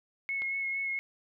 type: tone with vibrato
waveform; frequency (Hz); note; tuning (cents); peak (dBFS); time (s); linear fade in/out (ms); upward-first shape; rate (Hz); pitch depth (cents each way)
sine; 2180; C#7; -29; -30; 0.29-0.99; 0; sine; 4.4; 18
type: click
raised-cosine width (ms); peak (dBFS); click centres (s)
0.3; -28; 0.42
effects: none